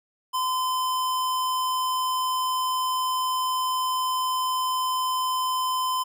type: tone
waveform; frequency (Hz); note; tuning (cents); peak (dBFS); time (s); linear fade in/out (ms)
square; 1024; C6; -38; -24; 0.33-6.04; 20
effects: none